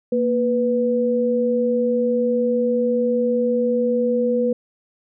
sine tone pair together, 233.8 / 492.6 Hz, A#3 / B4, +5 / -5 cents, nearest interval octave + minor second, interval 1290 cents, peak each -21 / -18 dBFS, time 0.12-4.53 s, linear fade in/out 5 ms, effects none

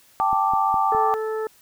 sine chord, G suspended second, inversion none, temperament equal, 784 / 880 / 1174.7 Hz, G5 / A5 / D6, 0 / 0 / 0 cents, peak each -22 / -22 / -22 dBFS, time 0.2-1.14 s, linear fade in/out 0 ms
click train, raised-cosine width 3 ms, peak -23 dBFS, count 4, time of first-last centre 0.33-0.949 s, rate 4.85 Hz
harmonic tone, 437.5 Hz, A4, 10 cents flat, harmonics 1 / 2 / 3 / 4, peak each -24 / -35 / -35 / -40 dBFS, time 0.92-1.47 s, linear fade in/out 2 ms
effects white hiss -55 dBFS RMS until 1.61 s

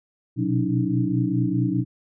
sine tone cluster, 121.9 / 126.7 / 182.2 / 284.5 / 313.8 Hz, B2 / B2 / F#3 / C#4 / D#4, -22 / +45 / -26 / +45 / +15 cents, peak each -26 dBFS, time 0.36-1.85 s, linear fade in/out 50 ms, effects none

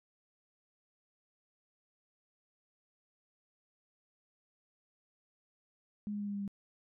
sine tone with pitch steps, 207.7 / 206 / 204.4 / 202.7 / 201.1 / 199.47 Hz, G#3 / G#3 / G#3 / G#3 / G3 / G3, 0 / -14 / -27 / -42 / +44 / +30 cents, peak -35 dBFS, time 6.07-6.478 s, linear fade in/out 0 ms, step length 68 ms, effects none

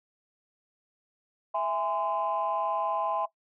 sine chord, E augmented, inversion none, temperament just, 659.3 / 824.1 / 1030.1 Hz, E5 / G#5 / B#5, 0 / -14 / -27 cents, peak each -30 dBFS, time 1.54-3.26 s, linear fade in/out 10 ms, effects noise-tail reverb RT60 0.1 s tail -17 dB re dry + tanh soft clip ceiling -19 dBFS

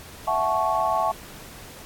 sine chord, F# minor seventh, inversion third, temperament equal with one note detuned, 659.3 / 740 / 867.4 / 1108.7 Hz, E5 / F#5 / A5 / C#6, 0 / 0 / -25 / 0 cents, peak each -26 / -27 / -25 / -25 dBFS, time 0.27-1.12 s, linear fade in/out 10 ms, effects pink hiss -43 dBFS RMS until 1.85 s + AAC 64 kbps

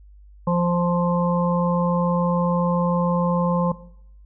harmonic tone, 174.61 Hz, F3, in tune, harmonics 1 / 3 / 5 / 6, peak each -19 / -24 / -29 / -26 dBFS, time 0.47-3.72 s, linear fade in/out 5 ms, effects noise-tail reverb RT60 0.7 s tail -18 dB re dry + added 50 Hz sine -44 dBFS peak until 4.25 s

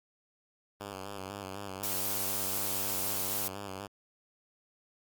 5% pulse tone with vibrato, 98 Hz, G2, in tune, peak -28 dBFS, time 0.8-3.87 s, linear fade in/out 5 ms, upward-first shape square, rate 4 Hz, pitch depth 54 cents each way
blue noise, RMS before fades -33 dBFS, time 1.83-3.48 s, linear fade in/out 5 ms
effects Opus 32 kbps

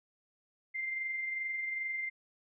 sine tone with amplitude modulation, 2093 Hz, C7, in tune, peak -32 dBFS, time 0.74-2.1 s, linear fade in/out 20 ms, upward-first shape sine, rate 22.5 Hz, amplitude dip 35%, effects none

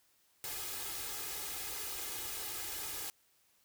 white noise with comb filter, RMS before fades -41 dBFS, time 0.44-3.1 s, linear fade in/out 0 ms, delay 2.4 ms, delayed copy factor +0.7, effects white hiss -71 dBFS RMS until 3.64 s

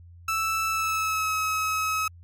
30% pulse tone with pitch glide, 1319 to 1281.5 Hz, E6 to E6, +1 to -49 cents, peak -21 dBFS, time 0.28-2.08 s, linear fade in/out 5 ms, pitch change -50 cents, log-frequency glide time 0.69-1.34 s, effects added 86 Hz sine -45 dBFS peak until 2.23 s + MP3 64 kbps

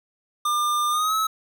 square tone with pitch glide, 1200 to 1293.6 Hz, D6 to E6, +37 to -33 cents, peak -21 dBFS, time 0.45-1.27 s, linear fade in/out 5 ms, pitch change +130 cents, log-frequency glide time 0.9-1.15 s, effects none

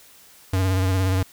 square tone with vibrato, 94 Hz, F#2, 28 cents sharp, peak -19 dBFS, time 0.53-1.23 s, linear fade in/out 5 ms, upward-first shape sine, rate 17 Hz, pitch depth 39 cents each way, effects white hiss -50 dBFS RMS until 1.32 s

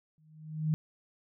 sine tone with exponential growth, 155.56 Hz, D#3, in tune, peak -23 dBFS, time 0.18-0.74 s, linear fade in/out 0 ms, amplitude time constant 120 ms, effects none

